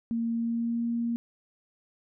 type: tone with pitch glide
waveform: sine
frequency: 230.8 to 234.2 Hz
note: A#3 to A#3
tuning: -17 to +8 cents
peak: -26 dBFS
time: 0.11-1.16 s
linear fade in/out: 0 ms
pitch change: +25 cents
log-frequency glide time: 0.32-0.86 s
effects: none